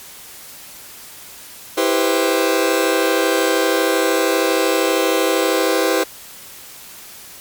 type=chord; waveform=sawtooth; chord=C major seventh; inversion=first; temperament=just; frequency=327 / 392.4 / 490.5 / 523.3 Hz; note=E4 / G4 / B4 / C5; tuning=-14 / +2 / -12 / 0 cents; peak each=-16 dBFS; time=1.77-6.04 s; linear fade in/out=10 ms; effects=white hiss -38 dBFS RMS until 7.4 s + MP3 96 kbps